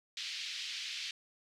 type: band-pass noise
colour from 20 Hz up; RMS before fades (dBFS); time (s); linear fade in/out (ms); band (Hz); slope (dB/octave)
white; -41; 0.17-1.11; 2; 2200 to 4700; 24
effects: none